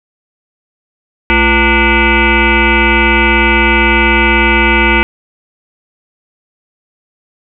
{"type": "tone with frequency modulation", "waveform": "sine", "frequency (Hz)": 1185, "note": "D6", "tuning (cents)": 15, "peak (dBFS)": -6, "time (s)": [1.3, 5.03], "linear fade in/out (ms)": 0, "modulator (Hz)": 281, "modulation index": 5.1, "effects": []}